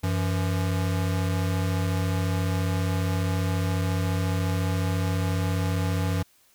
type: tone pair together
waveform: square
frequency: 93.9 / 167.99 Hz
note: F#2 / E3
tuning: +26 / +33 cents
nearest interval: minor seventh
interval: 1007 cents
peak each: -25 / -30 dBFS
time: 0.03-6.23 s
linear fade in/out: 10 ms
effects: white hiss -61 dBFS RMS until 6.54 s